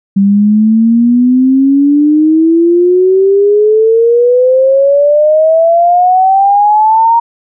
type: exponential sweep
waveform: sine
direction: up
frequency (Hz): 194.9 to 937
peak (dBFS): -4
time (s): 0.16-7.2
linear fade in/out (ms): 10
effects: none